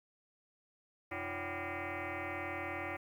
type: tone with frequency modulation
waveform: sine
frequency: 747 Hz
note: F#5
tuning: 16 cents sharp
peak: -37 dBFS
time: 1.11-2.97 s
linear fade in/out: 10 ms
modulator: 219 Hz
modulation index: 7.3
effects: 11-bit